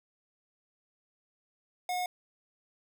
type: tone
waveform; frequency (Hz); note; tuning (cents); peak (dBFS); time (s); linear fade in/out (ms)
square; 724; F#5; -38; -31; 1.89-2.06; 2
effects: none